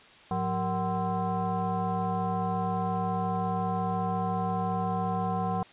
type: tone with frequency modulation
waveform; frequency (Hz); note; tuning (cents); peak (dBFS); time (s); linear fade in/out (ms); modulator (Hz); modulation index
sine; 466.2; A#4; 0; -26; 0.31-5.63; 2; 286; 1.9
effects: white hiss -53 dBFS RMS until 5.72 s + resampled to 8000 Hz